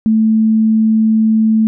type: tone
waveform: sine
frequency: 220 Hz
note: A3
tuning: in tune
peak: -8 dBFS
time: 0.06-1.67 s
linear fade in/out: 0 ms
effects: none